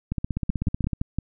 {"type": "two click trains", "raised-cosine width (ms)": 5, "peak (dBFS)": [-13, -12], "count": [14, 5], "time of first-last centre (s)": [[0.12, 0.932], [0.5, 1.186]], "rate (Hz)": [16, 5.83], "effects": []}